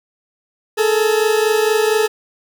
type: tone pair together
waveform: 40% pulse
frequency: 426.6 / 450.9 Hz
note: G#4 / A4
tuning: +46 / +42 cents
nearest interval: minor second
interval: 96 cents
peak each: -14 / -17 dBFS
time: 0.77-2.08 s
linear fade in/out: 20 ms
effects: none